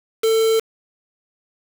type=tone with quantisation; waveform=triangle; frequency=446.3 Hz; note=A4; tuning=25 cents sharp; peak=-12 dBFS; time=0.23-0.6 s; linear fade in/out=10 ms; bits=4; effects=none